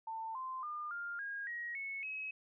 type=tone with pitch steps; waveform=sine; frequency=894 / 1038.9 / 1207.2 / 1402.8 / 1630.2 / 1894.3 / 2201 / 2558 Hz; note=A5 / C6 / D6 / F6 / G#6 / A#6 / C#7 / D#7; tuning=+27 / -13 / +47 / +7 / -33 / +27 / -13 / +47 cents; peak=-39 dBFS; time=0.07-2.31 s; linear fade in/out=5 ms; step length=280 ms; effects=none